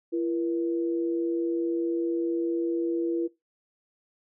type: tone pair together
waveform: sine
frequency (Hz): 337.7 / 477.6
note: E4 / A#4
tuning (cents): +42 / +42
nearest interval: tritone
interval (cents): 600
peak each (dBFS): -25 / -33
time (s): 0.12-3.28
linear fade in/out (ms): 20
effects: noise-tail reverb RT60 0.2 s tail -20 dB re dry